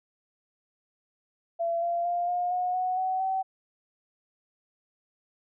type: tone with pitch steps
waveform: sine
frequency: 676 / 687.8 / 699.8 / 712.1 / 724.5 / 737.2 / 750.1 / 763.2 Hz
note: E5 / F5 / F5 / F5 / F#5 / F#5 / F#5 / G5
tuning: +43 / -27 / +3 / +33 / -37 / -7 / +23 / -47 cents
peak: -25 dBFS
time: 1.59-3.43 s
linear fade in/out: 20 ms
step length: 230 ms
effects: none